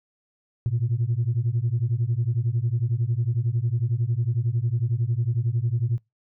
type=beating tone pair; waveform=sine; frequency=112.3 / 123.3 Hz; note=A2 / B2; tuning=+36 / -2 cents; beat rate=11 Hz; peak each=-23 dBFS; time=0.66-5.98 s; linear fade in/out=0 ms; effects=noise-tail reverb RT60 0.2 s tail -24 dB re dry + tanh soft clip ceiling -16 dBFS